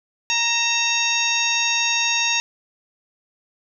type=harmonic tone with a mistuned harmonic; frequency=932.3 Hz; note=A#5; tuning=in tune; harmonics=1 / 2 / 3 / 4 / 5 / 6 / 7; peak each=-28 / -29 / -22 / -24 / -34 / -25 / -27 dBFS; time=0.3-2.4 s; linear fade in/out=0 ms; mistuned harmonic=3; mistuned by=-65 cents; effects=none